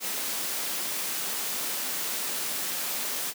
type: high-pass noise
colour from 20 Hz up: white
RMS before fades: -31 dBFS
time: 0-3.34 s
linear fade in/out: 50 ms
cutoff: 170 Hz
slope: 24 dB/octave
effects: none